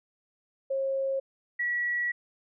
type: tone pair in turn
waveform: sine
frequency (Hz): 540 / 1932.1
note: C#5 / B6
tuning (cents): -45 / -38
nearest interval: octave + minor seventh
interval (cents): 2207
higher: second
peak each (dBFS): -26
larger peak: neither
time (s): 0.7-1.2 / 1.59-2.12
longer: second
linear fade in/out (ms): 10
effects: none